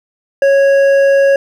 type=tone with hard clipping; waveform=sine; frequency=552 Hz; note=C#5; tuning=7 cents flat; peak=-8 dBFS; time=0.42-1.36 s; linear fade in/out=2 ms; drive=7 dB; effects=none